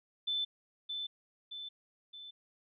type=tone with echo; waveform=sine; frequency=3522 Hz; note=A7; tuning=1 cent sharp; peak=-31 dBFS; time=0.27-0.45 s; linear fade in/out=10 ms; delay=620 ms; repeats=3; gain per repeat=-5 dB; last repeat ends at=2.31 s; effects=none